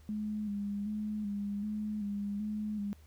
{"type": "tone with vibrato", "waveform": "sine", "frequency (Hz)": 207.4, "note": "G#3", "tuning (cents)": -2, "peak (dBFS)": -33, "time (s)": [0.09, 2.93], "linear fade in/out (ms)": 0, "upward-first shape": "square", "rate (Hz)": 1.3, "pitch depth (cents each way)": 38, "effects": ["added 76 Hz sine -55 dBFS peak until 3.06 s", "pink hiss -66 dBFS RMS until 3.06 s"]}